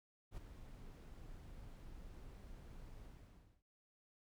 brown noise with ADSR envelope, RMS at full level -45 dBFS, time 0.31-3.63 s, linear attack 65 ms, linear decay 7 ms, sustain -9 dB, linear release 600 ms, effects none

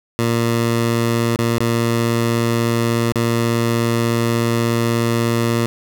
15% pulse tone with dropouts, 116.54 Hz, A#2, in tune, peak -9 dBFS, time 0.19-5.66 s, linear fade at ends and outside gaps 0 ms, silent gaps 1.361-1.389 / 1.582-1.605 / 3.122-3.157 s, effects none

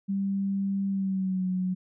sine tone with pitch glide, 196.4 to 184.31 Hz, G3 to F#3, +4 to -6 cents, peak -25 dBFS, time 0.08-1.75 s, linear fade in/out 20 ms, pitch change -110 cents, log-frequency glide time 0.88-1.47 s, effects none

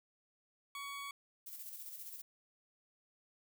20% pulse tone, 1123 Hz, C#6, 22 cents sharp, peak -38 dBFS, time 0.75-1.11 s, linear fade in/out 2 ms
violet noise with tremolo, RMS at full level -47 dBFS, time 1.46-2.22 s, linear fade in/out 10 ms, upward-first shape square, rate 15 Hz, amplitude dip 40%
effects none

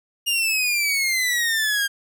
sawtooth exponential sweep, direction down, 2847 to 1600 Hz, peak -16 dBFS, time 0.26-1.88 s, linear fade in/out 20 ms, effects none

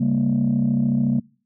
sine chord, G diminished, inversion second, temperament equal with one note detuned, 138.59 / 199.42 / 233.1 Hz, Db3 / G3 / Bb3, 0 / +30 / 0 cents, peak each -21 / -22 / -18 dBFS, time 0-1.2 s, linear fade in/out 10 ms, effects noise-tail reverb RT60 0.4 s tail -24 dB re dry + tanh soft clip ceiling -12 dBFS

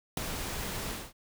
pink noise with ADSR envelope, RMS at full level -27 dBFS, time 0.17-1.13 s, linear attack 4 ms, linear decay 4 ms, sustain -9 dB, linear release 220 ms, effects none

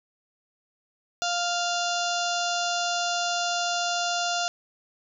harmonic tone, 698.5 Hz, F5, in tune, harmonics 1 / 2 / 4 / 5 / 6 / 7 / 8 / 9 / 10, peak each -28 / -31 / -34 / -35 / -36 / -36 / -37 / -38 / -38 dBFS, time 1.22-4.48 s, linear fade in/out 0 ms, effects none

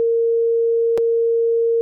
sine tone with dropouts, 461.3 Hz, A#4, 18 cents flat, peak -14 dBFS, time 0-1.81 s, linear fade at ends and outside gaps 0 ms, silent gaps 0.976-0.981 s, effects none

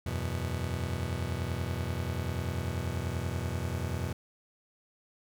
35% pulse chord, E suspended second, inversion none, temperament just, 82.41 / 92.71 / 123.61 Hz, E2 / F#2 / B2, 0 / +4 / +2 cents, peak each -34 dBFS, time 0.06-4.13 s, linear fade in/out 5 ms, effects none

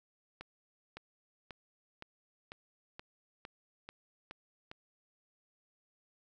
accelerating click train, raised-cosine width 0.3 ms, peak -29 dBFS, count 10, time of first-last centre 0.41-4.715 s, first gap 560 ms, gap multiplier 0.96, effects none

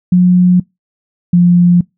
sine tone pair in turn, 180 / 175.58 Hz, F#3 / F3, -47 / +10 cents, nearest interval unison, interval 43 cents, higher first, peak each -4 dBFS, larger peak neither, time 0.12-0.6 / 1.33-1.81 s, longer neither, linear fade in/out 5 ms, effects noise-tail reverb RT60 0.2 s tail -25 dB re dry

